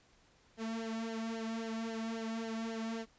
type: tone with flanger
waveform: sawtooth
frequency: 225.4 Hz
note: A3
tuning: 42 cents sharp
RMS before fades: -39 dBFS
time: 0.57-3.06 s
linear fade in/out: 50 ms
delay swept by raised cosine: 0.8 to 2.5 ms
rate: 3.7 Hz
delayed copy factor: -0.8
effects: pink hiss -67 dBFS RMS until 3.18 s + resampled to 16000 Hz

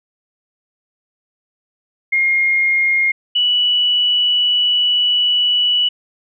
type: tone pair in turn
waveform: sine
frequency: 2134 / 2951 Hz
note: C7 / F#7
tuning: +34 / -5 cents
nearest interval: tritone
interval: 561 cents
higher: second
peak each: -12 dBFS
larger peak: neither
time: 2.12-3.12 / 3.35-5.89 s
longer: second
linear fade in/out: 10 ms
effects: none

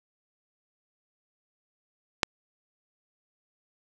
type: click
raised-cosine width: 0.2 ms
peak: -3 dBFS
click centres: 2.232 s
effects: none

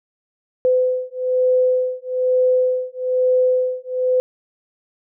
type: beating tone pair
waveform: sine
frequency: 507 / 508.1 Hz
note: B4 / B4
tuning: +45 / +49 cents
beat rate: 1.1 Hz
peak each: -18 dBFS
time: 0.65-4.2 s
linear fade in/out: 0 ms
effects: none

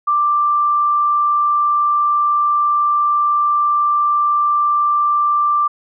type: tone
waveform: sine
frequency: 1179 Hz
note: D6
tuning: 6 cents sharp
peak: -12 dBFS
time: 0.07-5.68 s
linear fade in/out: 10 ms
effects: none

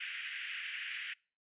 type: band-pass noise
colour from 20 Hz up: white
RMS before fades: -42 dBFS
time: 0-1.14 s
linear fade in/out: 10 ms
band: 1600 to 3000 Hz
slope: 48 dB/octave
effects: noise-tail reverb RT60 0.4 s tail -26 dB re dry + resampled to 8000 Hz

